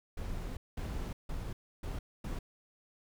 brown noise bursts at uneven times, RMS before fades -38 dBFS, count 5, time 0.17-0.57 / 0.77-1.13 / 1.29-1.53 / 1.83-1.99 / 2.24-2.39 s, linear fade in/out 5 ms, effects none

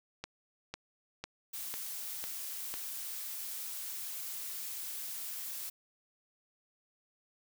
click train, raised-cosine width 0.2 ms, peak -22 dBFS, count 6, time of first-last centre 0.24-2.74 s, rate 2 Hz
blue noise, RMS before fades -41 dBFS, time 1.53-5.7 s, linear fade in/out 10 ms
effects none

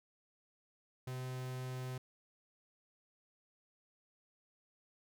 45% pulse tone, 128.2 Hz, C3, 35 cents flat, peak -40 dBFS, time 1.07-1.98 s, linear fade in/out 5 ms, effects none

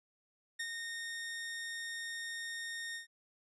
sawtooth tone with ADSR envelope, 1843 Hz, A#6, 20 cents flat, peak -32 dBFS, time 0.59-3.07 s, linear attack 11 ms, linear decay 59 ms, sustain -4 dB, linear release 120 ms, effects resampled to 24000 Hz

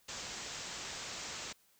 white low-pass noise, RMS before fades -44 dBFS, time 0.08-1.53 s, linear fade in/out 10 ms, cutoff 7700 Hz, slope 96 dB/octave, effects white hiss -69 dBFS RMS until 1.79 s

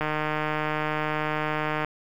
click train, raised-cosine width 0.5 ms, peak -12 dBFS, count 282, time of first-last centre 0.01-1.847 s, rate 153 Hz, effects 8-bit

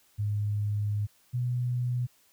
sine tone pair in turn, 103.83 / 123.28 Hz, G#2 / B2, 0 / -3 cents, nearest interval minor third, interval 297 cents, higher second, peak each -26 dBFS, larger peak neither, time 0.18-1.07 / 1.33-2.07 s, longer first, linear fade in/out 20 ms, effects white hiss -64 dBFS RMS until 2.32 s

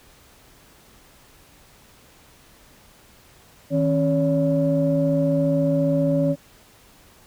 sine tone cluster, 158.3 / 273 / 567 Hz, D#3 / C#4 / C#5, +30 / -26 / +39 cents, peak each -21 dBFS, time 3.7-6.36 s, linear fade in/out 50 ms, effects tanh soft clip ceiling -9 dBFS + pink hiss -52 dBFS RMS until 7.26 s

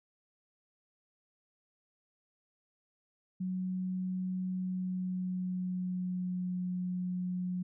sine tone with pitch glide, 184.8 to 181.1 Hz, F#3 to F#3, -2 to -37 cents, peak -32 dBFS, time 3.4-7.63 s, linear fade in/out 10 ms, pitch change -35 cents, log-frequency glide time 4.49-6.57 s, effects none

